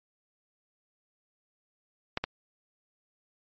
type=clicks; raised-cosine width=0.3 ms; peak=-13 dBFS; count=2; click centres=2.174 / 2.24 s; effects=MP3 32 kbps